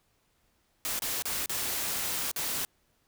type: noise with dropouts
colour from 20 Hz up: white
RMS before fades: -32 dBFS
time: 0.85-2.65 s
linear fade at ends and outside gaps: 0 ms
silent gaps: 0.991-1.021 / 1.222-1.255 / 1.459-1.495 / 2.314-2.362 s
effects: pink hiss -71 dBFS RMS until 3.07 s